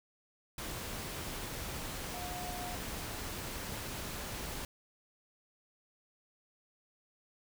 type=tone in noise; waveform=sine; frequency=717 Hz; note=F5; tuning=45 cents sharp; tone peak=-43 dBFS; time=2.14-2.75 s; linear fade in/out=2 ms; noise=pink; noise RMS=-41 dBFS; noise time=0.58-4.65 s; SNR=-5 dB; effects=none